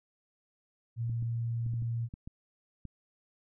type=tone; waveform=sine; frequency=116.54 Hz; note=A#2; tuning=in tune; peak=-30 dBFS; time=0.96-2.09 s; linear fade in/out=50 ms
type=clicks; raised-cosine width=5 ms; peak=-30 dBFS; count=8; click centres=1.097 / 1.226 / 1.664 / 1.737 / 1.823 / 2.139 / 2.275 / 2.853 s
effects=none